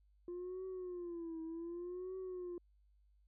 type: tone with vibrato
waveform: sine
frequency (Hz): 348.9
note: F4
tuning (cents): -2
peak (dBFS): -40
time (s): 0.28-2.58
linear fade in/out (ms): 2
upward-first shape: triangle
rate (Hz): 0.66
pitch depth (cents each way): 140
effects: tanh soft clip ceiling -40 dBFS + added 50 Hz sine -67 dBFS peak until 3.27 s